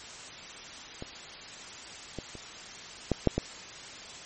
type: clicks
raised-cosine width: 2 ms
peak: -24 / -22 / -29 / -11 / -7 / -13 dBFS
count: 6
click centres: 1.024 / 2.187 / 2.353 / 3.117 / 3.273 / 3.38 s
effects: white hiss -44 dBFS RMS until 4.25 s + MP3 32 kbps